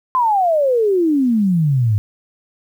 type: exponential sweep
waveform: sine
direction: down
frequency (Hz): 1047 to 100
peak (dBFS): -12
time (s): 0.15-1.98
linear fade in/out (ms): 0
effects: 8-bit